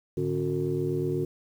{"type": "tone cluster", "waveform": "sine", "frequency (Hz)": [108.6, 148.3, 275.5, 363.8, 451.9], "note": ["A2", "D3", "C#4", "F#4", "A4"], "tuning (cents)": [-22, 17, -11, -29, 46], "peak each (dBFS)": [-36, -30, -34, -28, -34], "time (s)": [0.17, 1.25], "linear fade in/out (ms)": 5, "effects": ["tanh soft clip ceiling -15 dBFS", "9-bit"]}